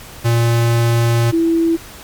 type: tone pair in turn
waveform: square / sine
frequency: 117 / 330.9 Hz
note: A#2 / E4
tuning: +7 / +7 cents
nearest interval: octave + tritone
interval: 1800 cents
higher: second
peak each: -12 / -11 dBFS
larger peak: second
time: 0.24-1.32 / 1.32-1.77 s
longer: first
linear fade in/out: 20 ms
effects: pink hiss -36 dBFS RMS until 2.03 s + MP3 96 kbps